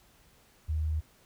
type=tone; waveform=sine; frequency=77.78 Hz; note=D#2; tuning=in tune; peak=-27 dBFS; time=0.68-1.01 s; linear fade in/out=20 ms; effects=pink hiss -62 dBFS RMS until 1.25 s